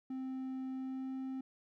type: tone with pitch glide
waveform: triangle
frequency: 261.6 to 263.4 Hz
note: C4 to C4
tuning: 0 to +12 cents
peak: -36 dBFS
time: 0.1-1.41 s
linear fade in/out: 5 ms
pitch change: +12 cents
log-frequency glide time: 0.69-1.14 s
effects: none